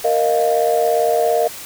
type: chord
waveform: sine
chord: Bb suspended fourth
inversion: none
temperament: just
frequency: 466.2 / 621.6 / 699.2 Hz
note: Bb4 / Eb5 / F5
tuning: 0 / -2 / +2 cents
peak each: -17 dBFS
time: 0.04-1.48 s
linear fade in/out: 10 ms
effects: tanh soft clip ceiling -6 dBFS + white hiss -33 dBFS RMS until 1.65 s